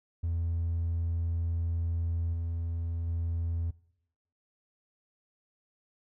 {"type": "tone with level steps", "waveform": "triangle", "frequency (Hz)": 84, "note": "E2", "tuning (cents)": 33, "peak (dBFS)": [-25, -28, -26], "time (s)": [0.23, 3.71], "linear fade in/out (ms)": 10, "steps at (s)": [2.33, 3.07], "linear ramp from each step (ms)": 10, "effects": ["noise-tail reverb RT60 0.8 s tail -24 dB re dry", "tanh soft clip ceiling -23 dBFS"]}